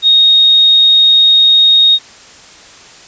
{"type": "tone", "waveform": "sine", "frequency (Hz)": 3729, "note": "A#7", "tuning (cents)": 0, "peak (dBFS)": -4, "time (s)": [0.02, 1.99], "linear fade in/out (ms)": 50, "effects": ["white hiss -37 dBFS RMS until 3.07 s", "resampled to 16000 Hz"]}